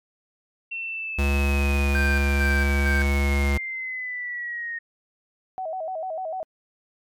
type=linear sweep; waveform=sine; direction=down; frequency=2714 to 1850 Hz; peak=-28 dBFS; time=0.71-4.79 s; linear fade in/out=10 ms
type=tone; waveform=square; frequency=70.2 Hz; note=C#2; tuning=22 cents sharp; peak=-20 dBFS; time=1.18-3.58 s; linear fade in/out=10 ms
type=tone with tremolo; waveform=triangle; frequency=1568 Hz; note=G6; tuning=in tune; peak=-22 dBFS; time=1.95-3.02 s; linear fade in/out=0 ms; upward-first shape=square; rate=2.2 Hz; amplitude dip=60%
type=tone with vibrato; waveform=sine; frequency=693 Hz; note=F5; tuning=14 cents flat; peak=-27 dBFS; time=5.58-6.43 s; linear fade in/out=0 ms; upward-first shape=square; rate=6.7 Hz; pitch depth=140 cents each way
effects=MP3 96 kbps